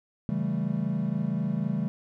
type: chord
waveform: triangle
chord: A dominant seventh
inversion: first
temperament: equal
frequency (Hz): 138.59 / 164.81 / 196 / 220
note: C#3 / E3 / G3 / A3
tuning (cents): 0 / 0 / 0 / 0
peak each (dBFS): -31 / -29 / -28 / -30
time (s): 0.29-1.88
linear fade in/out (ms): 0
effects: none